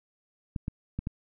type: clicks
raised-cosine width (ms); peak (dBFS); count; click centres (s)
5; -19; 4; 0.562 / 0.681 / 0.99 / 1.071
effects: none